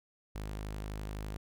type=tone; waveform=sawtooth; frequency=51.9 Hz; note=G#1; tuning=in tune; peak=-34 dBFS; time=0.35-1.37 s; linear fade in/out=5 ms; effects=none